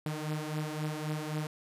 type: beating tone pair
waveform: sawtooth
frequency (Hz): 152.1 / 155.9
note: D#3 / D#3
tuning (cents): -39 / +4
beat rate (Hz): 3.8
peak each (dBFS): -31 / -34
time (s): 0.06-1.47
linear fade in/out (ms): 2
effects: resampled to 32000 Hz